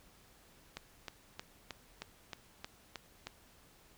click train, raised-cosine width 0.2 ms, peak -24 dBFS, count 9, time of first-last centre 0.77-3.27 s, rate 3.2 Hz, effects pink hiss -63 dBFS RMS until 3.97 s

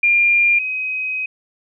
sine tone pair in turn, 2400 / 2525 Hz, D7 / D#7, +37 / +25 cents, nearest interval minor second, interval 88 cents, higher second, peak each -11 / -20 dBFS, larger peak first, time 0.03-0.59 / 0.59-1.26 s, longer second, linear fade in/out 5 ms, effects none

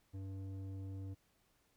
square tone with low-pass filter, 96.5 Hz, G2, 27 cents flat, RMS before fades -45 dBFS, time 0.13-1.15 s, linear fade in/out 20 ms, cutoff 350 Hz, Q 0.93, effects pink hiss -75 dBFS RMS until 1.76 s

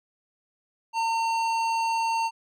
sine tone with hard clipping, 909 Hz, A#5, 44 cents flat, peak -25 dBFS, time 0.93-2.31 s, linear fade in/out 50 ms, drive 13 dB, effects none

